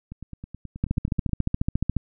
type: two click trains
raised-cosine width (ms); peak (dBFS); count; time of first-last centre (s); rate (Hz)
5; -24 / -10; 12 / 17; 0.12-1.293 / 0.84-1.967; 9.38 / 14.2
effects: none

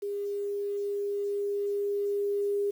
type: tone with level ramp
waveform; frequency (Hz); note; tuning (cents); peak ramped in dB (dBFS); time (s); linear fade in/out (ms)
sine; 405.3; G#4; -42; -30 to -25; 0.02-2.71; 10
effects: 9-bit

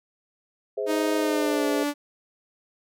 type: chord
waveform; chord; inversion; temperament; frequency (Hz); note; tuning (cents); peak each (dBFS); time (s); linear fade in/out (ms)
sine; Ab augmented; none; just; 415.3 / 519.1 / 648.9; Ab4 / C5 / E5; 0 / -14 / -27; -28 / -30 / -32; 0.77-1.84; 10
type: tone with pitch glide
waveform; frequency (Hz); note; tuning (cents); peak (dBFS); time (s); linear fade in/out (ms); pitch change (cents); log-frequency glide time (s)
sawtooth; 311.1 to 290.3; D#4 to D4; 0 to -20; -20; 0.86-1.94; 50; -120; 1.16-1.66
effects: none

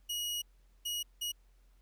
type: tone bursts at uneven times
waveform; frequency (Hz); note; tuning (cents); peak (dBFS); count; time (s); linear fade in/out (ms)
sawtooth; 2900; F#7; -35; -31; 3; 0.09-0.42 / 0.85-1.03 / 1.21-1.32; 10
effects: added 44 Hz sine -61 dBFS peak until 1.81 s + pink hiss -75 dBFS RMS until 1.81 s

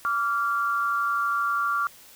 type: tone pair together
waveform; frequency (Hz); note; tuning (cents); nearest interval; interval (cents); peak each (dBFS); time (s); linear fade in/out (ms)
sine; 1155.8 / 1388; D6 / F6; -28 / -11; minor third; 317; -25; 0.05-1.87; 0
effects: white hiss -50 dBFS RMS until 2.15 s

